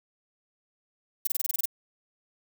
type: noise bursts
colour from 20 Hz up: violet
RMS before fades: -26 dBFS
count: 9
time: 1.25-1.656 s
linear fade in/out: 5 ms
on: 22 ms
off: 26 ms
effects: none